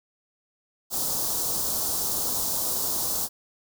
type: band-stop noise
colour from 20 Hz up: white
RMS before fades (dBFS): -27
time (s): 0.9-3.29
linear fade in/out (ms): 50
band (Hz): 1100 to 4400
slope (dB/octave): 24
effects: none